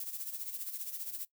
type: noise with tremolo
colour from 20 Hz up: violet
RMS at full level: -38 dBFS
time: 0-1.25 s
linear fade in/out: 2 ms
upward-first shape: sine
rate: 15 Hz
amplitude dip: 65%
effects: noise-tail reverb RT60 0.1 s tail -18 dB re dry